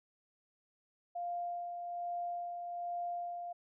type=tone with tremolo; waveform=sine; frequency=699 Hz; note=F5; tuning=1 cent sharp; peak=-35 dBFS; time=1.15-3.53 s; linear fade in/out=10 ms; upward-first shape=sine; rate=1.2 Hz; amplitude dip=40%; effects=none